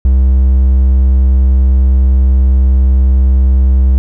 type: tone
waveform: triangle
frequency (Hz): 65.1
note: C2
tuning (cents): -8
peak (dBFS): -3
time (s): 0.05-3.98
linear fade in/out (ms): 0
effects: none